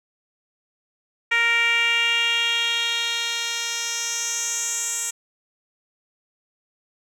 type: tone with band-pass filter sweep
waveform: 10% pulse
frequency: 466.2 Hz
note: A#4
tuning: in tune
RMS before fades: -23 dBFS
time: 1.31-5.11 s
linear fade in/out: 10 ms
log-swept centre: 2100 to 8000 Hz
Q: 3.1
effects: none